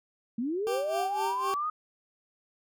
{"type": "linear sweep", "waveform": "sine", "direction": "up", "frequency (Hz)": [217.5, 1262], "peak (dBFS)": -28, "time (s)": [0.38, 1.7], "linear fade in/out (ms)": 5}
{"type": "tone with tremolo", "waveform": "20% pulse", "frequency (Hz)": 392, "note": "G4", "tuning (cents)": 0, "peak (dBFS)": -25, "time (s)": [0.67, 1.54], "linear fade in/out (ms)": 0, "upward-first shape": "sine", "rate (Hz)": 3.9, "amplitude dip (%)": 80}
{"effects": []}